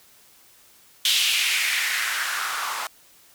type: noise with band-pass filter sweep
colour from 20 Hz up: blue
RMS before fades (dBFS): -24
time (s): 1.05-2.87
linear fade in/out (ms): 2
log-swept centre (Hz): 3300 to 1000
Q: 3
effects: white hiss -54 dBFS RMS until 3.34 s